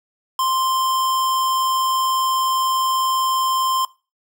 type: tone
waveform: square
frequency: 1046.5 Hz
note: C6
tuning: in tune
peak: -18 dBFS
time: 0.39-3.85 s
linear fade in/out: 2 ms
effects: noise-tail reverb RT60 0.3 s tail -20 dB re dry